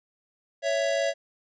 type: tone pair together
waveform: square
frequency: 556.7 / 662 Hz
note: C#5 / E5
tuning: +7 / +7 cents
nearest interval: minor third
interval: 300 cents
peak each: -27 dBFS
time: 0.62-1.14 s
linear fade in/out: 50 ms
effects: resampled to 16000 Hz